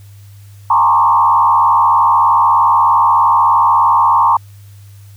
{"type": "tone with frequency modulation", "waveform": "sine", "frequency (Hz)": 1000, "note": "B5", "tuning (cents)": 21, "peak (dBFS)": -7, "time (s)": [0.7, 4.37], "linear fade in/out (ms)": 5, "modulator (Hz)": 76.8, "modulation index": 1.8, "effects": ["added 100 Hz sine -35 dBFS peak until 5.16 s", "white hiss -50 dBFS RMS until 5.16 s"]}